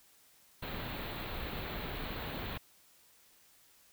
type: band-stop noise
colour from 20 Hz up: pink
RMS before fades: -40 dBFS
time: 0.62-2.58 s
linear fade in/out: 10 ms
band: 4300 to 14000 Hz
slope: 96 dB/octave
effects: white hiss -64 dBFS RMS until 3.92 s